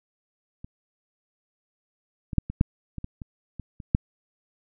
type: clicks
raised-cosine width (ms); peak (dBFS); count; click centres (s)
5; -26 / -20 / -6 / -19 / -6 / -21 / -20 / -24 / -23 / -26 / -6; 11; 0.645 / 2.332 / 2.383 / 2.5 / 2.611 / 2.983 / 3.044 / 3.218 / 3.597 / 3.802 / 3.949
effects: none